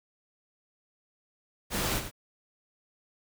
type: noise with echo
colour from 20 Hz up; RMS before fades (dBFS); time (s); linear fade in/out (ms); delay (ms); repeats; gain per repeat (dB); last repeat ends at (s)
pink; -30; 1.7-2.02; 50; 94; 1; -9; 2.114
effects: none